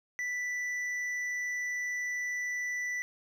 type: tone with hard clipping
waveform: sine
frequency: 1975.5 Hz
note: B6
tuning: in tune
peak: -33 dBFS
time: 0.19-3.02 s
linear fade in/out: 0 ms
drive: 5 dB
effects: none